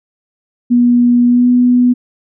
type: tone with pitch glide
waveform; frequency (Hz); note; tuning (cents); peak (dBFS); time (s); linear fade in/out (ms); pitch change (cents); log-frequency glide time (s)
sine; 242.2 to 246.6; B3 to B3; -34 to -2; -6; 0.7-1.94; 20; +32; 1.26-1.48
effects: none